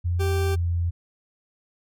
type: tone with pitch glide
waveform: sine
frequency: 87.31 to 85.81 Hz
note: F2 to F2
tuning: 0 to -30 cents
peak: -21 dBFS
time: 0.04-0.91 s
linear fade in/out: 20 ms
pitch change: -30 cents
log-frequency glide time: 0.16-0.66 s
type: tone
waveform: 40% pulse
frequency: 391.3 Hz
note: G4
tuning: 3 cents flat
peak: -25 dBFS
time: 0.19-0.56 s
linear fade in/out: 20 ms
effects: none